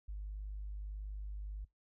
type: tone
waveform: sine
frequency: 50.8 Hz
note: G#1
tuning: 38 cents flat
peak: -39 dBFS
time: 0.08-1.65 s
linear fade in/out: 10 ms
effects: noise-tail reverb RT60 0.2 s tail -25 dB re dry + tanh soft clip ceiling -35 dBFS